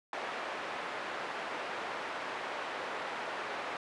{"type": "band-pass noise", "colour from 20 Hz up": "pink", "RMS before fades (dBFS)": -39, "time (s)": [0.13, 3.77], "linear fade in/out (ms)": 2, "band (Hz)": [560, 2100], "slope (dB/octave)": 12, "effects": ["resampled to 24000 Hz"]}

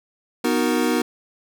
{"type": "chord", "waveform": "square", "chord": "B major seventh", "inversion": "none", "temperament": "equal", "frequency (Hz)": [246.9, 311.1, 370, 466.2], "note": ["B3", "D#4", "F#4", "A#4"], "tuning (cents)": [0, 0, 0, 0], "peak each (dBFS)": [-23, -24, -26, -26], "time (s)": [0.44, 1.02], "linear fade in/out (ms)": 5, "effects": []}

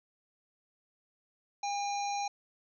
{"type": "harmonic tone", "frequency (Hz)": 808, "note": "G#5", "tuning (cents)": -48, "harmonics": [1, 3, 5, 7, 8], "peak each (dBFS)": [-32, -43, -44, -45, -46], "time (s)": [1.63, 2.28], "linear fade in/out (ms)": 5, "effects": []}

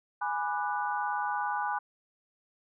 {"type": "chord", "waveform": "sine", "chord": "G# half-diminished seventh", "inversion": "none", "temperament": "equal with one note detuned", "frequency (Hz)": [830.6, 987.8, 1187.6, 1480], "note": ["G#5", "B5", "D6", "F#6"], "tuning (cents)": [0, 0, 19, 0], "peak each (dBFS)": [-32, -34, -37, -36], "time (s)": [0.21, 1.79], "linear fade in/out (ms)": 10, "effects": []}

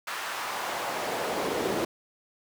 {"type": "noise with high-pass filter sweep", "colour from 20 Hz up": "brown", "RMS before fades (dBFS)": -31, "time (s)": [0.07, 1.85], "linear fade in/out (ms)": 5, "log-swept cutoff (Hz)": [1400, 320], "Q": 1.3, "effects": []}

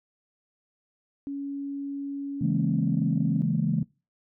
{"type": "tone with pitch glide", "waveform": "sine", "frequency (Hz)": [280, 267.8], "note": ["C#4", "C4"], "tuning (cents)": [18, 40], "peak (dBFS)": -30, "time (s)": [1.27, 3.42], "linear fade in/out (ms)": 0, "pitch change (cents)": -78, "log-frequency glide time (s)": [2.49, 2.8]}
{"type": "chord", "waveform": "sine", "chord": "A# half-diminished seventh", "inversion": "first", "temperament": "equal with one note detuned", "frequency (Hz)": [138.59, 164.81, 207.7, 228.8], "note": ["C#3", "E3", "G#3", "A#3"], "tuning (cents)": [0, 0, 0, -32], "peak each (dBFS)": [-28, -26, -28, -29], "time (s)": [2.41, 3.83], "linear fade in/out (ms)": 5}
{"effects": ["noise-tail reverb RT60 0.3 s tail -22 dB re dry", "tanh soft clip ceiling -12 dBFS"]}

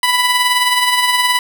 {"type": "tone with tremolo", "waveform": "15% pulse", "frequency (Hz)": 990, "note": "B5", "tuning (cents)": 4, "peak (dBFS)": -3, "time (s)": [0.03, 1.39], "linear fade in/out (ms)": 2, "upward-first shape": "triangle", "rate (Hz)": 19, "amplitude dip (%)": 50, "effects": []}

